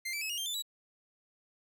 sawtooth tone with pitch steps, 2093 / 2322 / 2577 / 2859 / 3172 / 3520 / 3906 Hz, C7 / D7 / E7 / F7 / G7 / A7 / B7, 0 / -20 / -40 / +40 / +20 / 0 / -20 cents, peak -31 dBFS, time 0.05-0.624 s, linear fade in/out 10 ms, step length 82 ms, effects none

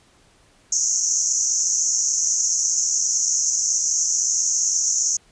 white band-pass noise, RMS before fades -21 dBFS, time 0.72-5.17 s, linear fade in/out 5 ms, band 5800 to 6900 Hz, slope 96 dB/octave, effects pink hiss -56 dBFS RMS until 5.31 s + resampled to 22050 Hz

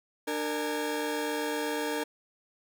30% pulse tone cluster, 300 / 460.2 / 843 / 1638 Hz, D4 / A#4 / G#5 / G#6, +37 / -22 / +26 / -24 cents, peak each -31 / -30 / -38 / -37 dBFS, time 0.27-2.04 s, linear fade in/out 10 ms, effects none

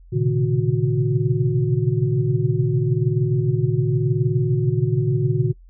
sine tone cluster, 114.6 / 127.1 / 133.9 / 154.9 / 365.3 Hz, A#2 / C3 / C3 / D#3 / F#4, -29 / -50 / +40 / -7 / -22 cents, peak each -22 / -28 / -21 / -23 / -25 dBFS, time 0.12-5.53 s, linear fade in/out 20 ms, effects noise-tail reverb RT60 0.1 s tail -23 dB re dry + added 43 Hz sine -43 dBFS peak until 5.69 s

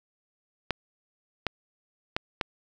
clicks, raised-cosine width 0.3 ms, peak -10 dBFS, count 4, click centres 0.707 / 1.467 / 2.165 / 2.412 s, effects none

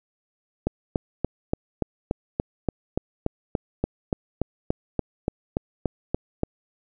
click train, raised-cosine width 2 ms, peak -9 dBFS, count 21, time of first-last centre 0.67-6.434 s, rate 3.47 Hz, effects none

